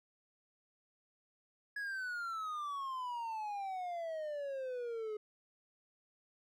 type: exponential sweep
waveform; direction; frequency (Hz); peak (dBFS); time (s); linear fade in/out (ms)
triangle; down; 1686 to 420; -36; 1.76-5.17; 5
effects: none